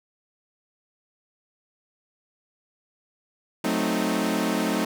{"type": "chord", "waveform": "sawtooth", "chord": "F# diminished seventh", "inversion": "none", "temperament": "equal with one note detuned", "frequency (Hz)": [183.83, 220, 261.6, 311.1], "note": ["F#3", "A3", "C4", "Eb4"], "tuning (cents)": [-11, 0, 0, 0], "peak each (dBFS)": [-26, -23, -25, -24], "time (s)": [3.64, 4.85], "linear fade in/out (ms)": 5, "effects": []}